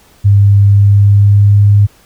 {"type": "tone with pitch glide", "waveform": "sine", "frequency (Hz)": [100.6, 102.18], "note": ["G2", "G#2"], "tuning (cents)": [45, -28], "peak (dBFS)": -3, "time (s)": [0.24, 1.87], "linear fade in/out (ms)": 20, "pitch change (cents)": 27, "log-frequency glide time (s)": [0.66, 1.72], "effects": ["pink hiss -46 dBFS RMS until 2.05 s"]}